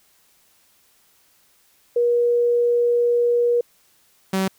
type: tone pair in turn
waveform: sine / sawtooth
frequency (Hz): 478.6 / 190.87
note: A#4 / G3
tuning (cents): +46 / -46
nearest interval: octave + major third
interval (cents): 1592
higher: first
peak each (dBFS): -15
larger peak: neither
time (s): 1.96-3.61 / 4.33-4.48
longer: first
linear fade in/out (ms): 5
effects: white hiss -59 dBFS RMS until 4.58 s